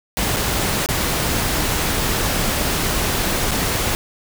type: noise with dropouts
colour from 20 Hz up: pink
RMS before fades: -20 dBFS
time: 0.17-3.95 s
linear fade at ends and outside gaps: 0 ms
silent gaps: 0.363-0.367 / 0.861-0.888 / 3.51-3.515 s
effects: none